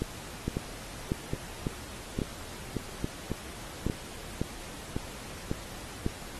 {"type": "two click trains", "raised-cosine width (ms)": 3, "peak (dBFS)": [-16, -16], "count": [12, 5], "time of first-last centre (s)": [[0.02, 6.064], [0.48, 3.899]], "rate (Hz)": [1.82, 1.17], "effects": ["pink hiss -44 dBFS RMS until 6.39 s", "AAC 32 kbps"]}